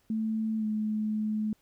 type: tone with pitch glide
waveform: sine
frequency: 220 to 214.6 Hz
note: A3 to A3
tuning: 0 to -43 cents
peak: -27 dBFS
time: 0.1-1.53 s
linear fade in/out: 2 ms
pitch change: -43 cents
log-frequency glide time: 0.58-0.65 s
effects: pink hiss -69 dBFS RMS until 1.61 s